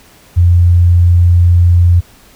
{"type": "tone", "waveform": "sine", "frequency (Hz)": 87.31, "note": "F2", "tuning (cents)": 0, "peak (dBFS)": -4, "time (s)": [0.36, 2.01], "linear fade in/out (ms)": 20, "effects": ["pink hiss -43 dBFS RMS until 2.35 s"]}